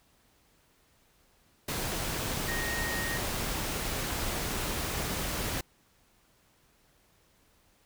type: tone in noise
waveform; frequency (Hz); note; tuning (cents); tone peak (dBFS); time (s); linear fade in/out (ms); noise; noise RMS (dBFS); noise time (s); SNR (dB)
sine; 1864; A#6; -1; -34; 2.48-3.18; 5; pink; -33; 1.68-5.61; -4
effects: pink hiss -66 dBFS RMS until 7.85 s